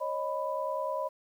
sine tone cluster, 546 / 616 / 993 Hz, C#5 / D#5 / B5, -26 / -17 / +9 cents, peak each -35 / -34 / -34 dBFS, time 0-1.09 s, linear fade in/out 20 ms, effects 10-bit

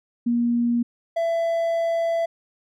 sine / triangle tone pair in turn, 237.6 / 667.8 Hz, A#3 / E5, +33 / +22 cents, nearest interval octave + tritone, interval 1789 cents, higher second, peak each -18 dBFS, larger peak neither, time 0.26-0.83 / 1.16-2.26 s, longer second, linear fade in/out 10 ms, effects none

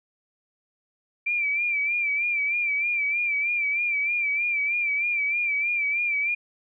sine tone with vibrato, 2349 Hz, D7, in tune, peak -22 dBFS, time 1.26-6.35 s, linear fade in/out 10 ms, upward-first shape sine, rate 3.2 Hz, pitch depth 60 cents each way, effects none

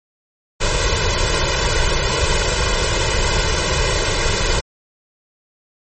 pink noise with comb filter, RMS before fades -17 dBFS, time 0.6-4.61 s, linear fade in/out 20 ms, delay 2 ms, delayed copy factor +0.95, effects MP3 32 kbps

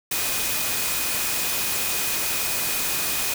sine tone in noise, 2489 Hz, D#7, in tune, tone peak -34 dBFS, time 0.11-3.34 s, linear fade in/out 5 ms, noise white, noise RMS -25 dBFS, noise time 0.11-3.34 s, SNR -12 dB, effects none

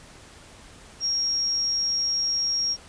sine tone, 5588 Hz, F8, in tune, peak -22 dBFS, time 1-2.77 s, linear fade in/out 50 ms, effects pink hiss -48 dBFS RMS until 2.88 s + resampled to 22050 Hz

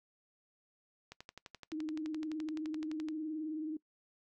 click train, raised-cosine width 0.2 ms, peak -30 dBFS, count 24, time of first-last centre 1.12-3.086 s, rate 11.7 Hz
sine tone with vibrato, 310.8 Hz, D#4, 2 cents flat, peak -36 dBFS, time 1.72-3.77 s, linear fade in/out 5 ms, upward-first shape triangle, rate 19 Hz, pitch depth 63 cents each way
effects noise-tail reverb RT60 0.1 s tail -22 dB re dry

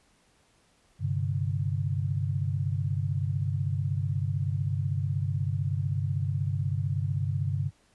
sine chord, G suspended fourth, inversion none, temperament equal, 98 / 130.81 / 146.83 Hz, G2 / C3 / D3, 0 / 0 / 0 cents, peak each -29 / -31 / -31 dBFS, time 0.99-7.71 s, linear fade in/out 50 ms, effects pink hiss -65 dBFS RMS until 7.94 s + resampled to 24000 Hz

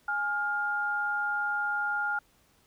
sine tone pair together, 830.6 / 1408.6 Hz, G#5 / F6, 0 / +14 cents, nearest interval major sixth, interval 914 cents, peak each -33 / -28 dBFS, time 0.08-2.19 s, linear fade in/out 5 ms, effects pink hiss -65 dBFS RMS until 2.66 s

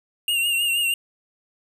square tone with vibrato, 2794 Hz, F7, in tune, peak -20 dBFS, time 0.28-0.94 s, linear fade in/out 2 ms, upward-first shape triangle, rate 6.3 Hz, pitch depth 56 cents each way, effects none

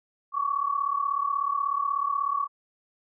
sine tone pair together, 1108.7 / 1145.1 Hz, C#6 / D6, 0 / -44 cents, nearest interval minor second, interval 56 cents, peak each -27 dBFS, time 0.32-2.48 s, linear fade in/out 50 ms, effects none

